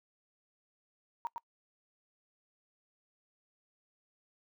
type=tone with echo; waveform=sine; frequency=938 Hz; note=A#5; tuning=11 cents sharp; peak=-32 dBFS; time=1.25-1.27 s; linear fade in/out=0 ms; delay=110 ms; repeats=1; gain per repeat=-4 dB; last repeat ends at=1.38 s; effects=noise-tail reverb RT60 0.1 s tail -25 dB re dry